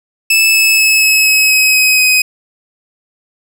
sawtooth tone with pitch steps, 2620 / 2605 / 2590 / 2575 / 2560 / 2545 / 2531 / 2516 Hz, E7 / E7 / E7 / E7 / D#7 / D#7 / D#7 / D#7, -11 / -21 / -31 / -41 / +49 / +39 / +29 / +19 cents, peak -4 dBFS, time 0.3-2.22 s, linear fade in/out 5 ms, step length 240 ms, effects none

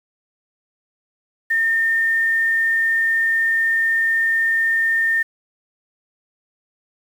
sine tone with quantisation, 1816 Hz, A#6, 46 cents flat, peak -15 dBFS, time 1.5-5.23 s, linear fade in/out 10 ms, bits 7, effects none

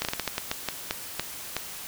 slowing click train, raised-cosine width 0.2 ms, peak -9 dBFS, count 12, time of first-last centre 0.02-1.566 s, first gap 29 ms, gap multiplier 1.29, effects white hiss -39 dBFS RMS until 1.87 s

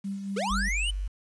sine tone with tremolo, 197.1 Hz, G3, 10 cents sharp, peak -29 dBFS, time 0.04-0.69 s, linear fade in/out 10 ms, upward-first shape sine, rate 4.4 Hz, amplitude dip 45%
square linear sweep, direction up, 380 to 3060 Hz, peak -28 dBFS, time 0.36-0.91 s, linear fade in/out 10 ms
sine tone, 48.34 Hz, G1, 23 cents flat, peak -28 dBFS, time 0.5-1.08 s, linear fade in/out 10 ms
effects resampled to 22050 Hz + 9-bit

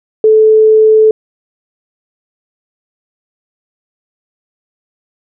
sine tone, 435.5 Hz, A4, 18 cents flat, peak -3 dBFS, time 0.24-1.11 s, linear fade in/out 2 ms, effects none

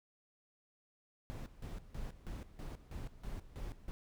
brown noise with tremolo, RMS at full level -43 dBFS, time 1.3-3.91 s, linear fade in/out 0 ms, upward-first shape square, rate 3.1 Hz, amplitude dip 80%, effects none

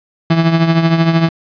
35% pulse tone with tremolo, 164.81 Hz, E3, in tune, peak -5 dBFS, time 0.3-1.29 s, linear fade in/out 5 ms, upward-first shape triangle, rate 13 Hz, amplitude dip 65%, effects resampled to 11025 Hz + 7-bit

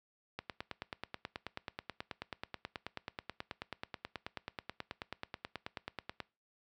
click train, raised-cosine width 0.3 ms, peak -23 dBFS, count 55, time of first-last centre 0.39-6.203 s, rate 9.29 Hz, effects noise-tail reverb RT60 0.3 s tail -22 dB re dry + high-pass 60 Hz 12 dB/octave

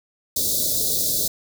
white band-stop noise, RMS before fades -22 dBFS, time 0.36-1.28 s, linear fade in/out 5 ms, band 640 to 3600 Hz, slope 96 dB/octave, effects none

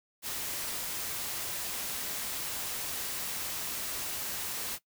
white noise, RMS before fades -36 dBFS, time 0.22-4.79 s, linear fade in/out 50 ms, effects noise-tail reverb RT60 0.1 s tail -18 dB re dry

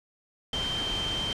sine tone in noise, 3135 Hz, G7, 1 cent flat, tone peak -29 dBFS, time 0.53-1.33 s, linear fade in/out 2 ms, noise pink, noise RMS -34 dBFS, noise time 0.53-1.33 s, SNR +2 dB, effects low-pass 6000 Hz 12 dB/octave

